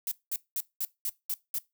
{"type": "noise bursts", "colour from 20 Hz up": "violet", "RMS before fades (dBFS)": -31, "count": 7, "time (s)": [0.07, 1.585], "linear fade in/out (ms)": 2, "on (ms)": 45, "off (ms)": 200, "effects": ["noise-tail reverb RT60 0.2 s tail -20 dB re dry"]}